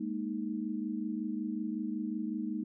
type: chord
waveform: sine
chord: Ab suspended second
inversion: none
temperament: equal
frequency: 207.7 / 233.1 / 311.1 Hz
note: Ab3 / Bb3 / Eb4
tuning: 0 / 0 / 0 cents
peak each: -37 / -37 / -37 dBFS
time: 0-2.64 s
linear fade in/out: 10 ms
effects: none